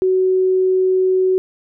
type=tone; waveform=sine; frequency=373.6 Hz; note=F#4; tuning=17 cents sharp; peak=-12 dBFS; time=0.02-1.38 s; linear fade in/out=0 ms; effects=none